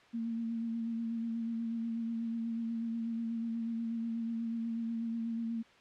sine tone with vibrato, 229.2 Hz, A#3, 29 cents flat, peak -33 dBFS, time 0.13-5.63 s, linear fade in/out 20 ms, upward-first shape sine, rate 8.2 Hz, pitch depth 24 cents each way, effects white hiss -60 dBFS RMS until 5.8 s + low-pass 3000 Hz 12 dB/octave

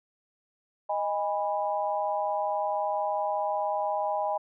sine chord, G# minor, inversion second, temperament equal with one note detuned, 622.3 / 816.8 / 987.8 Hz, D#5 / G#5 / B5, 0 / -29 / 0 cents, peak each -30 / -29 / -33 dBFS, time 0.89-4.38 s, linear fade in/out 10 ms, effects none

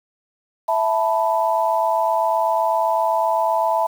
sine chord, E suspended fourth, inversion none, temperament equal, 659.3 / 880 / 987.8 Hz, E5 / A5 / B5, 0 / 0 / 0 cents, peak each -20 / -20 / -22 dBFS, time 0.68-3.87 s, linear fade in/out 10 ms, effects 7-bit

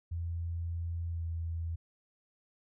sine tone with pitch glide, 84.5 to 83 Hz, E2 to E2, +43 to +12 cents, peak -33 dBFS, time 0.11-1.76 s, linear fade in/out 10 ms, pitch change -31 cents, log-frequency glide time 1.1-1.23 s, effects none

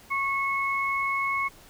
sine tone pair together, 1100.3 / 2191 Hz, C#6 / C#7, -13 / -21 cents, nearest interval octave, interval 1192 cents, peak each -27 dBFS, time 0.1-1.49 s, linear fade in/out 20 ms, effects pink hiss -52 dBFS RMS until 1.69 s

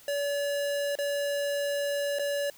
square tone with dropouts, 571 Hz, D5, 49 cents flat, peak -28 dBFS, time 0.08-2.5 s, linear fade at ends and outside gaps 2 ms, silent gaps 0.954-0.987 / 2.187-2.194 s, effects white hiss -54 dBFS RMS until 2.57 s

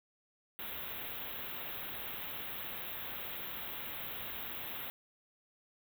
white band-stop noise, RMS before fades -42 dBFS, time 0.59-4.9 s, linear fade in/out 0 ms, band 3800 to 12000 Hz, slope 96 dB/octave, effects none

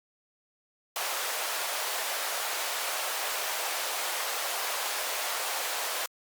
pink high-pass noise, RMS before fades -32 dBFS, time 0.96-6.06 s, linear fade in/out 2 ms, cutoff 570 Hz, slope 24 dB/octave, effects Opus 48 kbps

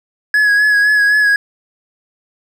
triangle tone with vibrato, 1679 Hz, G#6, 18 cents sharp, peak -7 dBFS, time 0.34-1.36 s, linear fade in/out 2 ms, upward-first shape sine, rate 3.9 Hz, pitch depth 31 cents each way, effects none

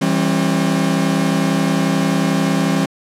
40% pulse chord, C# diminished, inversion first, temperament equal with one note detuned, 164.81 / 196 / 270.1 Hz, E3 / G3 / C#4, 0 / 0 / -45 cents, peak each -18 dBFS, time 0.01-2.86 s, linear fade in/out 10 ms, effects low-pass 11000 Hz 12 dB/octave

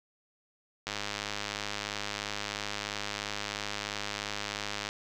click train, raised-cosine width 0.2 ms, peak -16 dBFS, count 415, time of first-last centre 0.87-4.889 s, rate 103 Hz, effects none

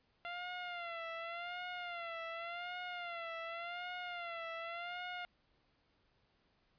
15% pulse tone with vibrato, 690 Hz, F5, 21 cents flat, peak -35 dBFS, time 0.25-5.25 s, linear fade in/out 0 ms, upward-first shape sine, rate 0.88 Hz, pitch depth 75 cents each way, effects pink hiss -75 dBFS RMS until 6.78 s + resampled to 11025 Hz

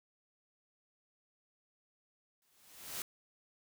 white noise with exponential growth, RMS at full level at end -38 dBFS, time 2.42-3.02 s, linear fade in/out 1 ms, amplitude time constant 130 ms, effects none

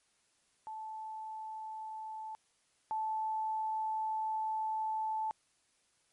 sine tone pair in turn, 874 / 874 Hz, A5 / A5, -12 / -12 cents, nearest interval unison, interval 0 cents, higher neither, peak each -40 / -32 dBFS, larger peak second, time 0.67-2.35 / 2.91-5.31 s, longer second, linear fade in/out 0 ms, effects white hiss -73 dBFS RMS until 6.12 s + MP3 48 kbps

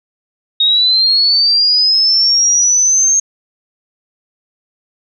sine linear sweep, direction up, 3729 to 6450 Hz, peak -8 dBFS, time 0.6-3.2 s, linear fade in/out 5 ms, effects none

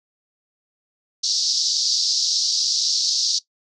white band-pass noise, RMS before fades -21 dBFS, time 1.23-3.39 s, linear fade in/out 10 ms, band 4200 to 5700 Hz, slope 48 dB/octave, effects noise-tail reverb RT60 0.1 s tail -17 dB re dry

